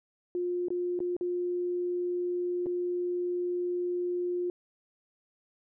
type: tone with dropouts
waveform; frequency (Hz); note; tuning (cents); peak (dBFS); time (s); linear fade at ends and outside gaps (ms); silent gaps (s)
sine; 354.8; F4; +27; -28; 0.35-4.5; 1; 0.684-0.704 / 0.991-1.003 / 1.166-1.21 / 2.66-2.666
effects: none